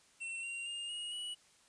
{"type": "tone with pitch steps", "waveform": "square", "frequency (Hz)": [2706, 2761, 2818, 2875, 2934], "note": ["E7", "F7", "F7", "F7", "F#7"], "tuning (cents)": [45, -20, 15, 50, -15], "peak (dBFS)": -40, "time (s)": [0.2, 1.35], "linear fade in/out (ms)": 20, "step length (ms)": 230, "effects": ["white hiss -66 dBFS RMS until 1.68 s", "resampled to 22050 Hz"]}